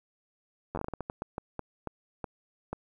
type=slowing click train; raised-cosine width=1 ms; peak=-20 dBFS; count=16; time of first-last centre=0.75-2.73 s; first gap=10 ms; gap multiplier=1.32; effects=10-bit